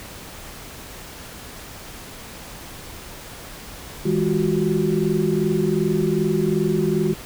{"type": "tone cluster", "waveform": "sine", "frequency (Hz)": [160.1, 203.9, 356.5, 379.1], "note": ["D#3", "G#3", "F4", "F#4"], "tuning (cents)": [50, -32, 36, 42], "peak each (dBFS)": -23, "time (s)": [4.05, 7.14], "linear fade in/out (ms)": 10, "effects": ["pink hiss -38 dBFS RMS until 7.25 s"]}